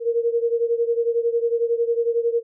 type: beating tone pair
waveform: sine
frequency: 463.7 / 474.7 Hz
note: A#4 / A#4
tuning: -9 / +31 cents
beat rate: 11 Hz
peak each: -20 / -23 dBFS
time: 0-2.43 s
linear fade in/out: 50 ms
effects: none